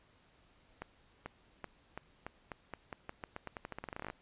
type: accelerating click train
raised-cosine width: 0.5 ms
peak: -26 dBFS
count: 26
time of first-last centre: 0.82-4.101 s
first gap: 440 ms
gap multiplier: 0.87
effects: pink hiss -67 dBFS RMS until 4.21 s + resampled to 8000 Hz